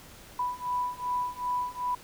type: beating tone pair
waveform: sine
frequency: 987.8 / 990.4 Hz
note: B5 / B5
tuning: 0 / +5 cents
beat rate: 2.6 Hz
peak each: -32 / -31 dBFS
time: 0.39-1.95 s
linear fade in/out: 5 ms
effects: pink hiss -50 dBFS RMS until 2.03 s